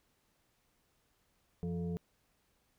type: tone with frequency modulation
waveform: sine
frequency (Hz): 172.4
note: F3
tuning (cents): -22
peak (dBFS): -34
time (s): 1.63-1.97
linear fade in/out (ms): 0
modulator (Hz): 263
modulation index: 0.78
effects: pink hiss -75 dBFS RMS until 2.78 s